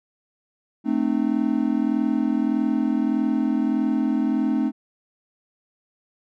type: chord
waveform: triangle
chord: A diminished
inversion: none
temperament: equal with one note detuned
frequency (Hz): 220 / 261.6 / 303.3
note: A3 / C4 / Eb4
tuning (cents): 0 / 0 / -44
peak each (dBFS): -22 / -21 / -22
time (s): 0.84-4.72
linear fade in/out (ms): 50
effects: none